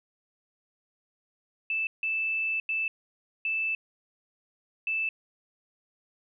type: tone bursts at uneven times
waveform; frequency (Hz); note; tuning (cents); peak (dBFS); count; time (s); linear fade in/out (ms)
sine; 2637; E7; 0; -26; 5; 1.7-1.87 / 2.03-2.6 / 2.69-2.88 / 3.45-3.75 / 4.87-5.09; 2
effects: none